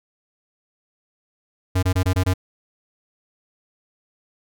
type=tone bursts; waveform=square; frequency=92.5 Hz; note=F#2; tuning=in tune; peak=-17 dBFS; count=6; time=1.75-2.338 s; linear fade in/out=10 ms; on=78 ms; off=24 ms; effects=none